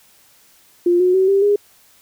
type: tone with pitch steps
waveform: sine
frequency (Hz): 350 / 364 / 378.6 / 393.8 / 409.5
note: F4 / F#4 / F#4 / G4 / G#4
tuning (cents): +4 / -28 / +40 / +8 / -24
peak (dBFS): -11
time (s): 0.86-1.56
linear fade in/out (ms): 5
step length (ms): 140
effects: white hiss -52 dBFS RMS until 2.01 s